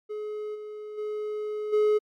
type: tone with level steps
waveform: triangle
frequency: 423.7 Hz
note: G#4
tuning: 35 cents sharp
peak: -29 / -34 / -27 / -17 dBFS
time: 0.09-1.99 s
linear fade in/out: 20 ms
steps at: 0.54 / 0.97 / 1.72 s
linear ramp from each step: 20 ms
effects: MP3 96 kbps